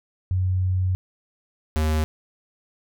sine / square tone pair in turn, 92.5 / 77.78 Hz, F#2 / D#2, 0 / 0 cents, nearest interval minor third, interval 300 cents, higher first, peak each -19 / -20 dBFS, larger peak first, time 0.31-0.95 / 1.76-2.04 s, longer first, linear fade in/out 0 ms, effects none

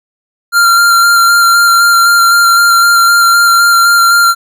square tone with vibrato, 1385 Hz, F6, 15 cents flat, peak -5 dBFS, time 0.52-4.35 s, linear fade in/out 50 ms, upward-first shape square, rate 3.9 Hz, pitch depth 12 cents each way, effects none

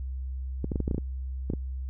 clicks, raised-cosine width 3 ms, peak -16 dBFS, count 10, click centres 0.644 / 0.718 / 0.758 / 0.803 / 0.879 / 0.912 / 0.946 / 0.981 / 1.501 / 1.536 s, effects added 65 Hz sine -31 dBFS peak until 1.89 s

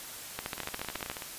two click trains, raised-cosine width 0.3 ms, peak -22 / -17 dBFS, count 13 / 11, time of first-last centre 0.58-1.222 / 0.39-1.099 s, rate 18.7 / 14.1 Hz, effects white hiss -43 dBFS RMS until 1.38 s + resampled to 32000 Hz

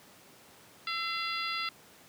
harmonic tone with a mistuned harmonic, 684 Hz, F5, 36 cents flat, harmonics 2 / 3 / 4 / 5 / 6 / 7, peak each -36 / -38 / -39 / -40 / -41 / -41 dBFS, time 0.87-1.69 s, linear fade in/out 2 ms, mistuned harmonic 2, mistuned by -43 cents, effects pink hiss -56 dBFS RMS until 2.08 s + high-pass 150 Hz 12 dB/octave

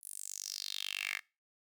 10% pulse tone with high-pass filter sweep, 49.11 Hz, G1, 4 cents sharp, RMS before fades -41 dBFS, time 0.01-1.21 s, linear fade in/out 50 ms, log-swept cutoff 11000 to 1900 Hz, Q 4.8, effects noise-tail reverb RT60 0.3 s tail -23 dB re dry

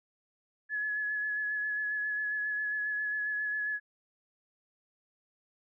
sine tone with vibrato, 1700 Hz, G#6, 40 cents sharp, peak -30 dBFS, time 0.69-3.8 s, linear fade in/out 50 ms, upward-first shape sine, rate 7.4 Hz, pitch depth 20 cents each way, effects none

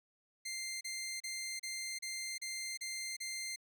15% pulse tone bursts, 2093 Hz, C7, in tune, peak -33 dBFS, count 8, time 0.45-3.561 s, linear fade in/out 10 ms, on 360 ms, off 33 ms, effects none

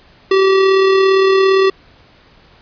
square tone with amplitude modulation, 385 Hz, G4, 31 cents flat, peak -8 dBFS, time 0.31-1.7 s, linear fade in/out 5 ms, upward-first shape sine, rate 37.5 Hz, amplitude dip 30%, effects pink hiss -47 dBFS RMS until 2.61 s + resampled to 11025 Hz

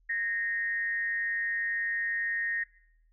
sine tone with frequency modulation, 1852 Hz, A#6, 12 cents flat, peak -28 dBFS, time 0.09-2.64 s, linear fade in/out 10 ms, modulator 190 Hz, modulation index 0.46, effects noise-tail reverb RT60 0.7 s tail -20 dB re dry + added 40 Hz sine -62 dBFS peak until 3.12 s

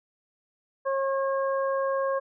harmonic tone, 542 Hz, C#5, 39 cents flat, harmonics 1 / 2 / 3, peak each -25 / -30 / -38 dBFS, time 0.85-2.2 s, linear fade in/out 20 ms, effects none

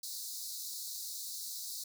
pink high-pass noise, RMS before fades -42 dBFS, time 0.03-1.84 s, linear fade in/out 5 ms, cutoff 3900 Hz, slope 96 dB/octave, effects none

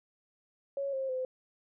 sine tone with pitch steps, 555 / 533 / 514 Hz, C#5 / C5 / C5, +2 / +32 / -31 cents, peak -31 dBFS, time 0.77-1.25 s, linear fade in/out 2 ms, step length 160 ms, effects none

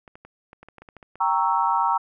clicks, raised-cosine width 0.5 ms, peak -29 dBFS, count 12, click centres 0.078 / 0.155 / 0.25 / 0.531 / 0.63 / 0.686 / 0.783 / 0.82 / 0.888 / 0.967 / 1.028 / 1.156 s
sine chord, G diminished seventh, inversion none, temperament equal, 784 / 932.3 / 1108.7 / 1318.5 Hz, G5 / Bb5 / Db6 / Fb6, 0 / 0 / 0 / 0 cents, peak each -26 / -21 / -26 / -26 dBFS, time 1.2-1.98 s, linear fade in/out 10 ms
effects none

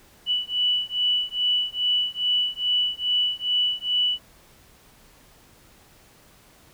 sine beating tone pair, 2960 / 2962.4 Hz, F#7 / F#7, 0 / +1 cents, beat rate 2.4 Hz, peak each -24 / -24 dBFS, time 0.26-4.19 s, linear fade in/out 50 ms, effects pink hiss -54 dBFS RMS until 6.73 s

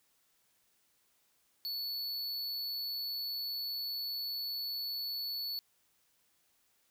square tone, 4435 Hz, C#8, in tune, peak -36 dBFS, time 1.65-5.59 s, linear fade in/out 0 ms, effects white hiss -73 dBFS RMS until 6.9 s

